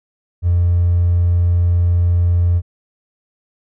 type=tone with hard clipping; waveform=triangle; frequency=87.31 Hz; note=F2; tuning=in tune; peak=-11 dBFS; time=0.42-2.62 s; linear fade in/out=50 ms; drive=3 dB; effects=none